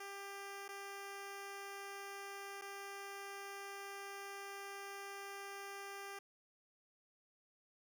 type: tone with dropouts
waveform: 10% pulse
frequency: 397.1 Hz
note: G4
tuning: 22 cents sharp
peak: -38 dBFS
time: 0-6.19 s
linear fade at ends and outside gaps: 5 ms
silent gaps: 0.681-0.688 / 2.614-2.619 s
effects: none